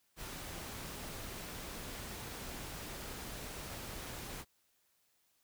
pink noise, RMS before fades -45 dBFS, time 0.16-4.45 s, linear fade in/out 50 ms, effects white hiss -75 dBFS RMS until 5.43 s

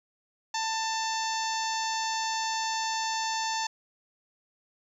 harmonic tone, 890 Hz, A5, 20 cents sharp, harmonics 1 / 2 / 3 / 4 / 5 / 6 / 7 / 8, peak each -30 / -37 / -41 / -40 / -38 / -39 / -39 / -42 dBFS, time 0.54-3.67 s, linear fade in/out 5 ms, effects 10-bit

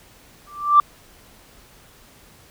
sine tone with exponential growth, 1174.7 Hz, D6, in tune, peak -5 dBFS, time 0.47-0.8 s, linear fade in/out 2 ms, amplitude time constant 71 ms, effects tanh soft clip ceiling -1 dBFS + pink hiss -50 dBFS RMS until 2.5 s

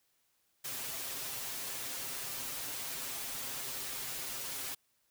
white noise with comb filter, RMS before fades -40 dBFS, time 0.64-4.75 s, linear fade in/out 10 ms, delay 7.5 ms, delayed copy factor +0.85, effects white hiss -75 dBFS RMS until 5.1 s

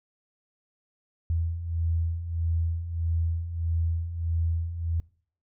sine beating tone pair, 81.9 / 83.5 Hz, E2 / E2, -11 / +23 cents, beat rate 1.6 Hz, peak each -32 / -26 dBFS, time 1.3-5 s, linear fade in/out 0 ms, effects noise-tail reverb RT60 0.5 s tail -23 dB re dry

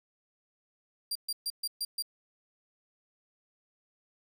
sawtooth tone bursts, 4750 Hz, D8, 19 cents sharp, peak -28 dBFS, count 6, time 1.11-2.024 s, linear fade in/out 5 ms, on 44 ms, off 130 ms, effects none

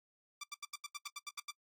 10% pulse tone bursts, 1173 Hz, D6, 2 cents flat, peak -33 dBFS, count 11, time 0.41-1.507 s, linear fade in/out 5 ms, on 27 ms, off 80 ms, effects noise-tail reverb RT60 0.1 s tail -22 dB re dry + AAC 48 kbps

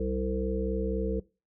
harmonic tone with a mistuned harmonic, 64 Hz, C2, 38 cents flat, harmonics 1 / 3 / 5 / 7 / 8, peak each -32 / -34 / -37 / -31 / -38 dBFS, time 0-1.2 s, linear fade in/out 5 ms, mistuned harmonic 5, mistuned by +43 cents, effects noise-tail reverb RT60 0.3 s tail -21 dB re dry

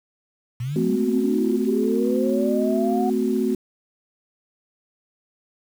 sine linear sweep, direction up, 115.2 to 740 Hz, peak -24 dBFS, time 0.6-3.1 s, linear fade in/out 5 ms
sine chord, F# diminished, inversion first, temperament equal with one note detuned, 220 / 256.5 / 370 Hz, A3 / C4 / F#4, 0 / -34 / 0 cents, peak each -23 dBFS, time 0.76-3.55 s, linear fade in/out 2 ms
effects tanh soft clip ceiling -7 dBFS + 7-bit

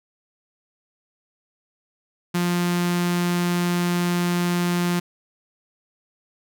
sawtooth tone with notch filter, 175.5 Hz, F3, 9 cents sharp, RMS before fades -22 dBFS, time 2.34-5 s, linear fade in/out 10 ms, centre 570 Hz, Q 1.6, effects none

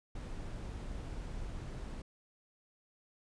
brown noise, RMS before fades -42 dBFS, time 0.15-2.02 s, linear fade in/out 5 ms, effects resampled to 22050 Hz

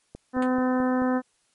click train, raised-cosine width 2 ms, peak -25 dBFS, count 5, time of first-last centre 0.15-1.02 s, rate 4.6 Hz
harmonic tone, 254.5 Hz, C4, 48 cents flat, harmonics 1 / 2 / 3 / 4 / 5 / 6 / 7, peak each -22 / -28 / -32 / -34 / -36 / -38 / -39 dBFS, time 0.33-1.22 s, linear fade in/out 50 ms
5% pulse tone with exponential decay, 277.2 Hz, C#4, in tune, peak -23 dBFS, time 0.42-0.5 s, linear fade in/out 2 ms, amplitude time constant 17 ms
effects white hiss -68 dBFS RMS until 1.54 s + MP3 48 kbps

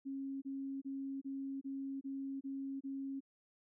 sine tone bursts, 272.1 Hz, C#4, 32 cents flat, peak -39 dBFS, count 8, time 0.05-3.206 s, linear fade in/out 20 ms, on 370 ms, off 28 ms, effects none

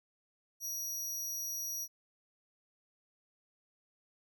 sawtooth tone, 5770 Hz, F#8, 44 cents flat, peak -34 dBFS, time 0.6-1.88 s, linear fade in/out 50 ms, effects none

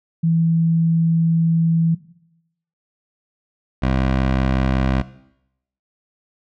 sine / 15% pulse tone pair in turn, 164.81 / 65.4 Hz, E3 / C2, 0 / 0 cents, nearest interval octave + major third, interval 1600 cents, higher first, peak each -14 / -10 dBFS, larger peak second, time 0.23-1.95 / 3.82-5.02 s, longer first, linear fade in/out 10 ms, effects noise-tail reverb RT60 0.8 s tail -17 dB re dry + low-pass 3000 Hz 12 dB/octave

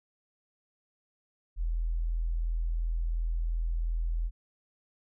sine tone, 41.42 Hz, E1, 9 cents sharp, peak -27 dBFS, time 1.56-4.31 s, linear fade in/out 50 ms, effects none

